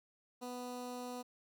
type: tone with notch filter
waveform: 15% pulse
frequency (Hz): 247.5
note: B3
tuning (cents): +4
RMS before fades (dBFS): -44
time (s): 0.41-1.23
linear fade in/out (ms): 20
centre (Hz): 2200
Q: 1.7
effects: none